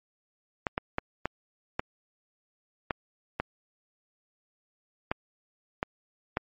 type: clicks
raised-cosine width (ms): 0.5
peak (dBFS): -12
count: 10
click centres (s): 0.668 / 0.779 / 0.984 / 1.256 / 1.795 / 2.908 / 3.4 / 5.115 / 5.829 / 6.371
effects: MP3 32 kbps